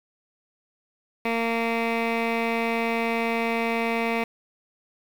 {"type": "tone with low-pass filter", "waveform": "15% pulse", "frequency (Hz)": 229.9, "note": "A#3", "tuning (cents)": -24, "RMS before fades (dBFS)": -25, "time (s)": [1.25, 4.24], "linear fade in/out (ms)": 5, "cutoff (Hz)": 2500, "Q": 2.4, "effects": ["7-bit"]}